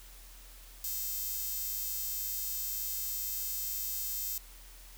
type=tone with high-pass filter; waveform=5% pulse; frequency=523.3 Hz; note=C5; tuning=in tune; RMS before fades=-36 dBFS; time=0.84-4.38 s; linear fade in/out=2 ms; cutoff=11000 Hz; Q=1.4; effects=added 42 Hz sine -51 dBFS peak until 4.97 s + white hiss -55 dBFS RMS until 4.97 s